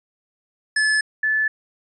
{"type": "tone pair in turn", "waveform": ["square", "sine"], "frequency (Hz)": [1726, 1738], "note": ["A6", "A6"], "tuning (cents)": [-34, -22], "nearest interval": "unison", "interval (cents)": 12, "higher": "second", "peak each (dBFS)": -17, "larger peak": "neither", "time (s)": [[0.76, 1.01], [1.23, 1.48]], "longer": "neither", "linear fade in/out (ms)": 5, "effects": ["resampled to 24000 Hz"]}